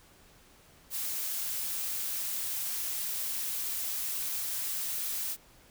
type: noise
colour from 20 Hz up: blue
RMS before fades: -34 dBFS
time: 0.9-5.37 s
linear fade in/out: 50 ms
effects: pink hiss -59 dBFS RMS until 5.7 s